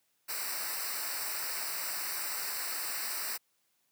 white noise with comb filter, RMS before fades -36 dBFS, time 0.28-3.38 s, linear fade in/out 20 ms, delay 0.3 ms, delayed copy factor -1, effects white hiss -75 dBFS RMS until 3.91 s + high-pass 100 Hz 12 dB/octave

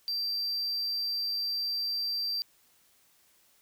triangle tone, 4699 Hz, D8, in tune, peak -28 dBFS, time 0.08-2.42 s, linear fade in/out 0 ms, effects white hiss -65 dBFS RMS until 3.61 s

